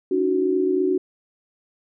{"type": "tone cluster", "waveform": "sine", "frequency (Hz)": [287, 315.5, 370.4], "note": ["D4", "D#4", "F#4"], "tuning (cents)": [-40, 24, 2], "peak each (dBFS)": [-24, -28, -19], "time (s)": [0.11, 0.98], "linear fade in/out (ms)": 5, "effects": []}